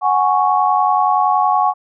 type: chord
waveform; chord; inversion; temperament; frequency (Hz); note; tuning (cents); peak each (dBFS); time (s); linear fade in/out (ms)
sine; F# suspended second; none; equal; 740 / 830.6 / 1108.7; F#5 / G#5 / C#6; 0 / 0 / 0; -16; 0.01-1.74; 50
effects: none